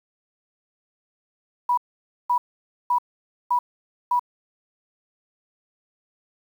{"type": "tone bursts", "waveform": "sine", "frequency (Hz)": 977, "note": "B5", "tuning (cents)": -19, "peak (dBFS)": -17, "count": 5, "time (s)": [1.69, 4.195], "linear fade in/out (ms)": 5, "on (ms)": 85, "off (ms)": 520, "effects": ["8-bit"]}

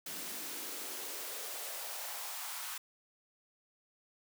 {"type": "noise with high-pass filter sweep", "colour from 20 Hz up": "white", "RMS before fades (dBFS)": -42, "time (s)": [0.06, 2.78], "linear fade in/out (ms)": 5, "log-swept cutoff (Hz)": [200, 1100], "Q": 2.2, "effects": []}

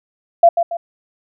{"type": "tone with echo", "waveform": "sine", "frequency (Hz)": 682, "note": "F5", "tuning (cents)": -41, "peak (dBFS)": -4, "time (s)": [0.43, 0.49], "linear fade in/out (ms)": 5, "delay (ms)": 140, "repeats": 2, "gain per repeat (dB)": -8, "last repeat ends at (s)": 0.77, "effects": []}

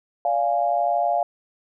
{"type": "chord", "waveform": "sine", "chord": "D diminished", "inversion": "none", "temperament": "equal with one note detuned", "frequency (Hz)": [577.6, 698.5, 830.6], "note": ["D5", "F5", "Ab5"], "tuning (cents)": [-29, 0, 0], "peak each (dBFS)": [-26, -20, -26], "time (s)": [0.25, 1.23], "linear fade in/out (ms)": 2, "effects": []}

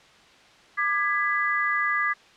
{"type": "chord", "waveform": "sine", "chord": "G# diminished", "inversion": "second", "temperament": "just", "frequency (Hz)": [1196.1, 1661.2, 1993.5], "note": ["D6", "G#6", "B6"], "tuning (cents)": [31, 0, 16], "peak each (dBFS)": -26, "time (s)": [0.77, 2.14], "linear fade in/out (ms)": 20, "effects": ["white hiss -53 dBFS RMS until 2.36 s", "low-pass 4000 Hz 12 dB/octave"]}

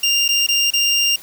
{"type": "tone with dropouts", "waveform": "25% pulse", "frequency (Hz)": 2794, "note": "F7", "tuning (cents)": 0, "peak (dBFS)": -10, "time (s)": [0.03, 1.16], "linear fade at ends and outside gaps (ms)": 5, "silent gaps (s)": [[0.281, 0.288], [0.466, 0.486], [0.705, 0.735]], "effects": ["white hiss -40 dBFS RMS until 1.22 s"]}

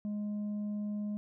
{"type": "tone with tanh clipping", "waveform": "triangle", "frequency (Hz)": 208, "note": "G#3", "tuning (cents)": 3, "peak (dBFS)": -34, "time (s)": [0.05, 1.17], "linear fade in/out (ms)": 0, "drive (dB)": 8, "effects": []}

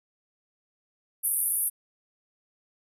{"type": "band-pass noise", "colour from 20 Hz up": "pink", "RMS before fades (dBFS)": -27, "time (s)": [1.23, 1.7], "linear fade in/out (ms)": 20, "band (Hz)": [9400, 13000], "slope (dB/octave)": 96, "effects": []}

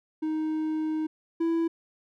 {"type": "tone pair in turn", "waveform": "triangle", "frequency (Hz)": [312.5, 331.1], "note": ["D#4", "E4"], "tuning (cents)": [8, 8], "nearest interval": "minor second", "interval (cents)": 100, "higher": "second", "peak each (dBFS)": [-24, -21], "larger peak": "second", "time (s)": [[0.22, 1.07], [1.4, 1.68]], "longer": "first", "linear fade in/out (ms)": 10, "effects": []}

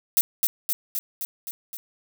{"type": "noise with echo", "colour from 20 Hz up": "violet", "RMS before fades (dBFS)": -18, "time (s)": [0.17, 0.21], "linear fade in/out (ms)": 0, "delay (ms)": 260, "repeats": 6, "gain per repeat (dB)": -3, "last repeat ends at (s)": 1.77, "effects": []}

